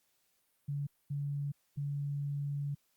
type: tone bursts at uneven times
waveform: sine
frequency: 142.8 Hz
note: D3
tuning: 48 cents flat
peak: -33 dBFS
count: 3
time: 0.68-0.87 / 1.1-1.52 / 1.77-2.75 s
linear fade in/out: 10 ms
effects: white hiss -75 dBFS RMS until 2.96 s + Opus 48 kbps